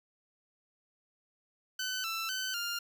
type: tone with pitch steps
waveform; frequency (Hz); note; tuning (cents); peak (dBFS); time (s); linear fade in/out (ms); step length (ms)
15% pulse; 1514 / 1333 / 1522 / 1402; F#6 / E6 / F#6 / F6; +39 / +19 / +48 / +6; -27; 1.79-2.79; 5; 250
effects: none